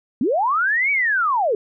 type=linear two-way sweep; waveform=sine; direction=up then down; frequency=207.7 to 2300 to 390.5 Hz; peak=-16 dBFS; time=0.21-1.55 s; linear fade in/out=2 ms; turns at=0.91 s; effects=none